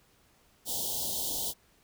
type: band-stop noise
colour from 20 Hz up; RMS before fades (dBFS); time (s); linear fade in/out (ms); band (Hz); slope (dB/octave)
white; -33; 0.65-1.54; 50; 930 to 3000; 96
effects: pink hiss -65 dBFS RMS until 1.83 s